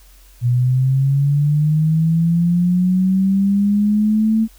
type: linear sweep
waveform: sine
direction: up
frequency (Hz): 120 to 223.6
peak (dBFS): -12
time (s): 0.41-4.48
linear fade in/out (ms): 50
effects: added 45 Hz sine -44 dBFS peak until 4.58 s + white hiss -51 dBFS RMS until 4.58 s